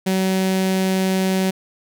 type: tone with notch filter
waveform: sawtooth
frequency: 189 Hz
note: F#3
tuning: 37 cents sharp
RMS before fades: -19 dBFS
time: 0.06-1.51 s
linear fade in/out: 10 ms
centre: 1200 Hz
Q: 1.8
effects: none